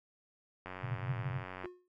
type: click train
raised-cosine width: 0.5 ms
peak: -28 dBFS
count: 93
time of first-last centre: 0.66-1.657 s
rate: 92.3 Hz
type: band-pass noise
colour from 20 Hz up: pink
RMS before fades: -38 dBFS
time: 0.8-1.44 s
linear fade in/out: 50 ms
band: 110 to 140 Hz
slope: 96 dB/octave
type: tone with exponential decay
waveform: triangle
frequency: 360 Hz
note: F#4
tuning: 47 cents flat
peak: -35 dBFS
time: 1.64-1.88 s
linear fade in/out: 2 ms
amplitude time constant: 51 ms
effects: noise-tail reverb RT60 0.1 s tail -20 dB re dry